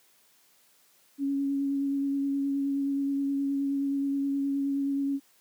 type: tone with vibrato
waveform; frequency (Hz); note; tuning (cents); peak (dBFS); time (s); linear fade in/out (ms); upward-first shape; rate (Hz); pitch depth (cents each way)
sine; 277.8; C#4; +4; -25; 1.18-5.2; 50; sine; 9.5; 14
effects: white hiss -63 dBFS RMS until 5.4 s + high-pass 150 Hz 12 dB/octave